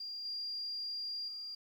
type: tone with level steps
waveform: sine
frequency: 4788 Hz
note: D8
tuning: 33 cents sharp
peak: -40 / -37 / -41 dBFS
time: 0-1.55 s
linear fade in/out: 5 ms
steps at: 0.25 / 1.28 s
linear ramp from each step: 2 ms
effects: 11-bit